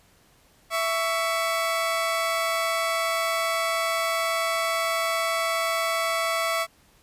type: tone pair together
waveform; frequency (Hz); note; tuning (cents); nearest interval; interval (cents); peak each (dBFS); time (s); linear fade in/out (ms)
20% pulse; 662 / 1120.4; E5 / C#6; +7 / +18; major sixth; 911; -20 / -23; 0.7-6.67; 50
effects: pink hiss -59 dBFS RMS until 7.02 s + resampled to 32000 Hz